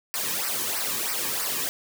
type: noise with flanger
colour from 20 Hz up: white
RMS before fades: -28 dBFS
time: 0.14-1.69 s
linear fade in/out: 0 ms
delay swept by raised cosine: 0.28 to 1.48 ms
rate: 3.1 Hz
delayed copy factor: -0.75
effects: none